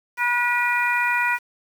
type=harmonic tone; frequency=484.3 Hz; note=B4; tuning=34 cents flat; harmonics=2 / 3 / 4 / 5; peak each=-24 / -24 / -24 / -24 dBFS; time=0.17-1.39 s; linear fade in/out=50 ms; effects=7-bit